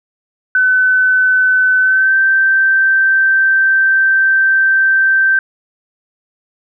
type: tone with pitch glide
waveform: sine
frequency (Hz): 1513 to 1559.1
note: F#6 to G6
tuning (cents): +38 to -10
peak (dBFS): -8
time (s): 0.55-5.39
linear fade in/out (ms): 2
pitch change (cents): +52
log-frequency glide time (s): 1.8-2.17
effects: none